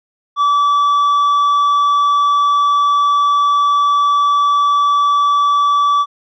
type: tone with tanh clipping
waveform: sine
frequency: 1153 Hz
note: D6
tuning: 32 cents flat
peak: -11 dBFS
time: 0.36-6.06 s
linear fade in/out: 50 ms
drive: 5 dB
effects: none